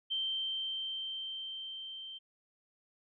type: tone with level ramp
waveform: sine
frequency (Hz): 3128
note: G7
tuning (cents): -4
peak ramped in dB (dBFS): -31 to -43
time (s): 0.1-2.19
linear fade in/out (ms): 20
effects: none